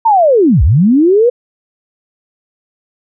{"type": "linear two-way sweep", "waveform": "sine", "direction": "down then up", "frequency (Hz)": [932.3, 55.2, 502], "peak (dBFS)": -5, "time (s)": [0.05, 1.3], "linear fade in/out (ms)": 10, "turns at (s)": 0.63, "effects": []}